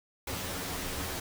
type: noise with comb filter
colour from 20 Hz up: pink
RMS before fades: -36 dBFS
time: 0.27-1.2 s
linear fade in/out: 5 ms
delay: 11 ms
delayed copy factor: +0.95
effects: none